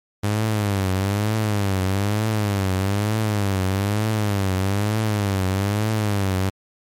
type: tone with vibrato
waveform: sawtooth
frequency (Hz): 101.4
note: G#2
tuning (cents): -41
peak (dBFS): -15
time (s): 0.23-6.5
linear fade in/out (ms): 10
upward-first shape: triangle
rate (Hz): 1.1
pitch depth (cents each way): 150
effects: MP3 64 kbps